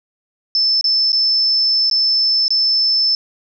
sine tone with dropouts, 5274 Hz, E8, in tune, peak -12 dBFS, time 0.55-3.15 s, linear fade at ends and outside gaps 1 ms, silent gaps 0.811-0.842 / 1.12-1.129 / 1.899-1.912 / 2.481-2.505 s, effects none

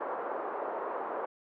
pink band-pass noise, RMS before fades -36 dBFS, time 0-1.26 s, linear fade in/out 10 ms, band 410 to 1200 Hz, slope 24 dB/octave, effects none

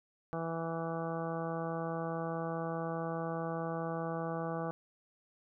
harmonic tone, 164.81 Hz, E3, in tune, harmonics 1 / 2 / 3 / 4 / 5 / 6 / 7 / 8 / 9, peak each -39 / -43 / -40 / -42 / -43 / -54 / -44 / -53 / -50 dBFS, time 0.33-4.71 s, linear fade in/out 0 ms, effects none

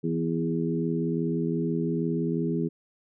harmonic tone with a mistuned harmonic, 82.5 Hz, E2, 2 cents sharp, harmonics 2 / 3 / 4 / 5, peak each -28 / -30 / -31 / -32 dBFS, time 0.03-2.69 s, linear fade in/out 20 ms, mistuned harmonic 4, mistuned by +18 cents, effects none

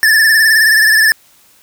square tone with vibrato, 1754 Hz, A6, 6 cents flat, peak -7 dBFS, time 0.03-1.12 s, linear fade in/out 0 ms, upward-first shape triangle, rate 19 Hz, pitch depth 71 cents each way, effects white hiss -48 dBFS RMS until 1.62 s

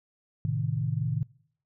sine chord, A diminished, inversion none, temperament equal, 110 / 130.81 / 155.56 Hz, A2 / C3 / Eb3, 0 / 0 / 0 cents, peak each -30 dBFS, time 0.45-1.23 s, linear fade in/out 0 ms, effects noise-tail reverb RT60 0.7 s tail -25 dB re dry

